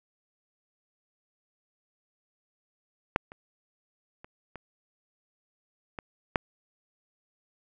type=clicks; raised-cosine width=0.5 ms; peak=-7 / -29 / -30 / -26 / -21 / -8 dBFS; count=6; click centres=3.161 / 3.319 / 4.245 / 4.557 / 5.988 / 6.358 s; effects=none